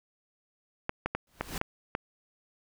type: clicks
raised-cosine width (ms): 0.5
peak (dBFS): -14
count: 6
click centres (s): 0.894 / 1.06 / 1.15 / 1.41 / 1.614 / 1.951
type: noise with exponential growth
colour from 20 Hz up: pink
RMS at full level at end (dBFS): -33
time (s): 1.27-1.58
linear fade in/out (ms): 2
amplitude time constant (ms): 67
effects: none